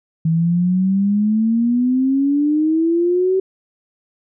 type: exponential sweep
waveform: sine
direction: up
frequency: 160 to 383.3 Hz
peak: -13 dBFS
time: 0.25-3.4 s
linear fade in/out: 5 ms
effects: none